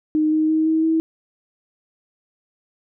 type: tone with pitch steps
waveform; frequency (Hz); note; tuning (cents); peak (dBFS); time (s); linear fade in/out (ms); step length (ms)
sine; 308.6 / 312 / 315.4 / 318.9 / 322.4; D#4 / D#4 / D#4 / D#4 / E4; -14 / +5 / +24 / +43 / -38; -15; 0.15-1; 0; 170
effects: none